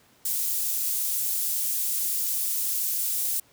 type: high-pass noise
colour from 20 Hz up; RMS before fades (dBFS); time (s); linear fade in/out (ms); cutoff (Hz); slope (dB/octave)
pink; -27; 0.25-3.4; 5; 11000; 12
effects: pink hiss -59 dBFS RMS until 3.52 s + high-pass 100 Hz 12 dB/octave